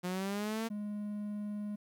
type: linear sweep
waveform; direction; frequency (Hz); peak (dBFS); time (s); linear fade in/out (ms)
sawtooth; up; 177.1 to 229.9; -30; 0.03-0.69; 20
type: tone with vibrato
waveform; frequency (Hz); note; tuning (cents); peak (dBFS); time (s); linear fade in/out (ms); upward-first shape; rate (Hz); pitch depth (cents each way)
triangle; 207.7; G#3; 0; -34; 0.7-1.76; 10; sine; 20; 8
effects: 12-bit